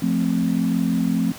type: chord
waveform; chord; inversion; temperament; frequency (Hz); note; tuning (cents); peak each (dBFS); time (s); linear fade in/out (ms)
sine; F major; none; equal; 174.61 / 220 / 261.6; F3 / A3 / C4; 0 / 0 / 0; -22; 0.02-1.32; 5
effects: pink hiss -38 dBFS RMS until 1.38 s + high-pass 80 Hz 12 dB/octave